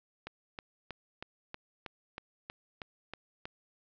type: click train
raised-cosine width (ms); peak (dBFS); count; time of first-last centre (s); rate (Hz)
0.3; -24; 11; 0.27-3.455; 3.14
effects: low-pass 5000 Hz 12 dB/octave